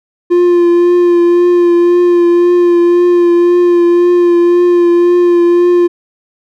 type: tone with vibrato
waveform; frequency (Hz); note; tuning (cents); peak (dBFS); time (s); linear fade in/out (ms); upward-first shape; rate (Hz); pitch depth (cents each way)
triangle; 349.2; F4; 0; -3; 0.3-5.88; 20; triangle; 1.9; 23
effects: none